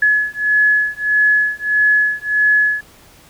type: beating tone pair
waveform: sine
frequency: 1700 / 1701.6 Hz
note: G#6 / G#6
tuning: +40 / +42 cents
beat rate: 1.6 Hz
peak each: -15 dBFS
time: 0.02-2.81 s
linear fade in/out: 5 ms
effects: pink hiss -46 dBFS RMS until 3.29 s